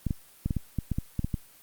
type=clicks; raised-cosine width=5 ms; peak=-15 dBFS; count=11; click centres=0.067 / 0.108 / 0.46 / 0.508 / 0.567 / 0.787 / 0.917 / 0.985 / 1.193 / 1.245 / 1.342 s; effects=white hiss -55 dBFS RMS until 1.62 s + Opus 24 kbps